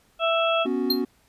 harmonic tone, 661 Hz, E5, 5 cents sharp, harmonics 1 / 2 / 4 / 5, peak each -22 / -25 / -28 / -29 dBFS, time 0.19-0.67 s, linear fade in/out 50 ms
triangle chord, B suspended second, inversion none, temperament equal, 246.9 / 277.2 / 370 Hz, B3 / C#4 / F#4, 0 / 0 / 0 cents, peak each -25 dBFS, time 0.65-1.05 s, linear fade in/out 10 ms
square tone with exponential decay, 4186 Hz, C8, in tune, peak -17 dBFS, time 0.9-1.02 s, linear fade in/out 5 ms, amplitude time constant 24 ms
effects pink hiss -62 dBFS RMS until 1.28 s + resampled to 32000 Hz

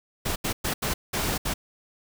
pink noise bursts at uneven times, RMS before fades -27 dBFS, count 6, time 0.25-0.36 / 0.44-0.53 / 0.64-0.74 / 0.82-0.94 / 1.13-1.38 / 1.45-1.54 s, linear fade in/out 10 ms, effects none

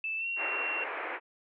sine tone with pitch glide, 2637 to 2741 Hz, E7 to F7, 0 to -33 cents, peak -31 dBFS, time 0.04-0.84 s, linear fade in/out 2 ms, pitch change +67 cents, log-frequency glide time 0.17-0.27 s
white band-pass noise, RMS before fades -37 dBFS, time 0.36-1.2 s, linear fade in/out 50 ms, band 320 to 2400 Hz, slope 48 dB/octave
effects none

